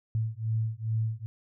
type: beating tone pair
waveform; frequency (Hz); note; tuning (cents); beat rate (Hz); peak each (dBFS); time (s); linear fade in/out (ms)
sine; 110 / 112.4; A2 / A2; 0 / +37; 2.4; -30; 0.15-1.26; 0
effects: none